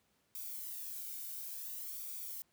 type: noise with flanger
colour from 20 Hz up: violet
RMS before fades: -44 dBFS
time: 0.35-2.42 s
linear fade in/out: 0 ms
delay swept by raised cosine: 0.85 to 1.37 ms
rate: 0.57 Hz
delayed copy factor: +0.6
effects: pink hiss -75 dBFS RMS until 2.52 s + high-pass 80 Hz 12 dB/octave